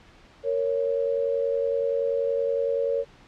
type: tone pair together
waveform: sine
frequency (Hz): 463.8 / 554.4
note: A#4 / C#5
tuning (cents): -9 / 0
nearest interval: minor third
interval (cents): 309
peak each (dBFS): -25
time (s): 0.43-3.05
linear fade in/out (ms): 50
effects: pink hiss -53 dBFS RMS until 3.27 s + low-pass 4000 Hz 12 dB/octave